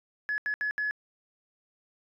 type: tone bursts at uneven times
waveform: sine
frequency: 1700 Hz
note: G#6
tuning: 40 cents sharp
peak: -26 dBFS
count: 4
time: 0.29-0.38 / 0.46-0.54 / 0.61-0.71 / 0.78-0.91 s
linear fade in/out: 0 ms
effects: tanh soft clip ceiling -23 dBFS